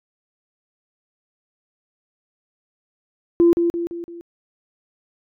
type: tone with echo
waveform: sine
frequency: 341.6 Hz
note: F4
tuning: 38 cents flat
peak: -9 dBFS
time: 3.4-3.53 s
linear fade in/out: 0 ms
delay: 170 ms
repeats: 4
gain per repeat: -6 dB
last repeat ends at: 4.21 s
effects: tanh soft clip ceiling -6 dBFS